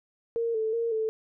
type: tone with vibrato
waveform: sine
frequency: 451.3 Hz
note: A4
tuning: 44 cents sharp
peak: -25 dBFS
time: 0.36-1.09 s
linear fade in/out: 0 ms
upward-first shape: square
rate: 2.7 Hz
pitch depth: 44 cents each way
effects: none